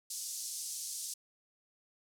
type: band-pass noise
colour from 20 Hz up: pink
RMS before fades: -41 dBFS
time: 0.1-1.14 s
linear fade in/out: 5 ms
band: 5300 to 11000 Hz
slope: 24 dB/octave
effects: none